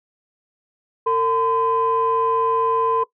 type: tone pair together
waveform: sine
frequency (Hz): 453.9 / 1019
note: A#4 / C6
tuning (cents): -46 / -46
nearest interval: octave + major second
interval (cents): 1400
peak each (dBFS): -18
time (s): 1.06-3.04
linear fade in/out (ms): 10
effects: noise-tail reverb RT60 0.1 s tail -18 dB re dry + tanh soft clip ceiling -10 dBFS